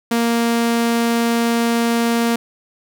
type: tone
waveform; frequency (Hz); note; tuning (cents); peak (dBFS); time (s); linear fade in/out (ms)
sawtooth; 233.1; A#3; 0; -11; 0.11-2.36; 5
effects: none